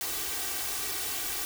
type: noise with comb filter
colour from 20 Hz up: white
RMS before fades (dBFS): -33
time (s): 0.01-1.45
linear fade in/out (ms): 0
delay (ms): 2.6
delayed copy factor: +0.85
effects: none